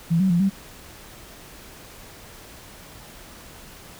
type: tone with pitch steps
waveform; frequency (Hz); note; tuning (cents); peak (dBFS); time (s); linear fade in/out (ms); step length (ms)
sine; 166.6 / 189.7 / 172.6 / 194.7; E3 / F#3 / F3 / G3; +19 / +43 / -20 / -12; -16; 0.1-0.5; 20; 100
effects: pink hiss -44 dBFS RMS until 3.99 s